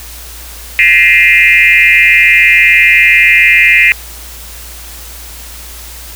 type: tone with frequency modulation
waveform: sine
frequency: 2253 Hz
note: C#7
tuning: 28 cents sharp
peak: -3 dBFS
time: 0.79-3.92 s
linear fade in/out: 0 ms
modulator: 173 Hz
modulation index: 2.2
effects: added 58 Hz sine -30 dBFS peak until 6.15 s + white hiss -30 dBFS RMS until 6.15 s